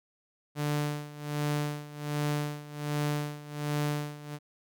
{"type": "tone with tremolo", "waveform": "sawtooth", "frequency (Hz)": 147.7, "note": "D3", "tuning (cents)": 10, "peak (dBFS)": -23, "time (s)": [0.55, 4.39], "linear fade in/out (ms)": 50, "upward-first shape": "sine", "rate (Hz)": 1.3, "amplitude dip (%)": 85, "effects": []}